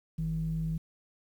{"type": "tone pair together", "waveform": "sine", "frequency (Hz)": [47.69, 160.4], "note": ["G1", "E3"], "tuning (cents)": [-47, -47], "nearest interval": "octave + major sixth", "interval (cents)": 2100, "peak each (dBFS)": [-36, -29], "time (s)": [0.18, 0.78], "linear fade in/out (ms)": 10, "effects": ["tanh soft clip ceiling -23 dBFS", "10-bit"]}